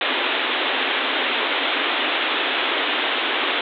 white band-pass noise, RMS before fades -22 dBFS, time 0.01-3.61 s, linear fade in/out 2 ms, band 250 to 3700 Hz, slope 96 dB/octave, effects none

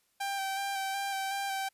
sawtooth tone with vibrato, 784 Hz, G5, in tune, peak -28 dBFS, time 0.2-1.69 s, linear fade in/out 10 ms, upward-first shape square, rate 2.7 Hz, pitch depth 18 cents each way, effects white hiss -73 dBFS RMS until 1.73 s + resampled to 32000 Hz

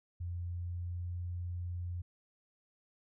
sine tone with pitch glide, 87.31 to 88.02 Hz, F2 to F2, 0 to +14 cents, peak -36 dBFS, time 0.2-2.02 s, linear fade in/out 10 ms, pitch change +14 cents, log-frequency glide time 0.46-1.17 s, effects none

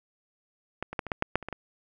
clicks, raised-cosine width 0.5 ms, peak -16 / -22 / -13 / -22 / -12 / -9 / -8 / -25 / -20 / -19 dBFS, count 10, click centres 0.826 / 0.93 / 0.992 / 1.067 / 1.118 / 1.224 / 1.356 / 1.427 / 1.486 / 1.527 s, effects none

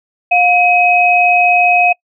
sine tone pair together, 711.9 / 2537 Hz, F5 / D#7, +33 / +33 cents, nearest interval octave + minor seventh, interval 2200 cents, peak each -10 dBFS, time 0.31-1.93 s, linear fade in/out 10 ms, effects noise-tail reverb RT60 0.1 s tail -26 dB re dry

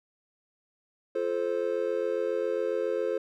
triangle chord, F major, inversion none, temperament just, 349.2 / 436.5 / 523.8 Hz, F4 / A4 / C5, 0 / -14 / +2 cents, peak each -32 / -28 / -28 dBFS, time 1.15-3.18 s, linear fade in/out 5 ms, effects none

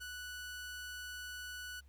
sawtooth tone, 1480 Hz, F#6, in tune, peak -40 dBFS, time 0-1.81 s, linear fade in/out 20 ms, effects added 68 Hz sine -57 dBFS peak until 1.88 s + pink hiss -75 dBFS RMS until 1.88 s

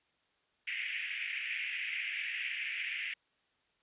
white band-pass noise, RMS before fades -38 dBFS, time 0.67-3.14 s, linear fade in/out 5 ms, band 1900 to 2700 Hz, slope 48 dB/octave, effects white hiss -74 dBFS RMS until 3.82 s + resampled to 8000 Hz

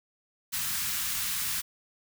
white band-stop noise, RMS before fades -31 dBFS, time 0.52-1.62 s, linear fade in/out 20 ms, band 200 to 1100 Hz, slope 24 dB/octave, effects none

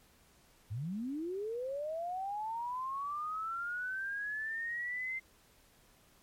sine linear sweep, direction up, 92.5 to 2093 Hz, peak -35 dBFS, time 0.7-5.2 s, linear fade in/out 20 ms, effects pink hiss -65 dBFS RMS until 6.22 s + MP3 64 kbps

